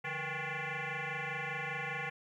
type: tone with frequency modulation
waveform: sine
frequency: 145.5 Hz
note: D3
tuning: 16 cents flat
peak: -34 dBFS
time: 0.04-2.1 s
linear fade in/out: 10 ms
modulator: 316 Hz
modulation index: 7.5
effects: tanh soft clip ceiling -31 dBFS + 12-bit